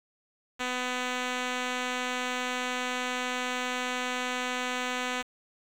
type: tone with low-pass filter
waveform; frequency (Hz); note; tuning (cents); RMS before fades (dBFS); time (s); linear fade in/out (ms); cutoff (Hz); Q
5% pulse; 250.4; B3; +24; -32; 0.59-5.23; 20; 6000; 1
effects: 8-bit